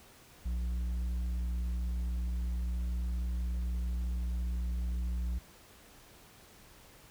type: tone with tanh clipping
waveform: sine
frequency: 60.2 Hz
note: B1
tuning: 44 cents flat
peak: -32 dBFS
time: 0.45-5.39 s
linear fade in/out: 10 ms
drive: 6 dB
effects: pink hiss -57 dBFS RMS until 7.1 s